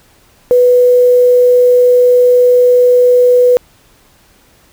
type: tone with quantisation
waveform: sine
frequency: 493.9 Hz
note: B4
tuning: in tune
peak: -4 dBFS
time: 0.51-3.57 s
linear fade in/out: 0 ms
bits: 5
effects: pink hiss -48 dBFS RMS until 4.72 s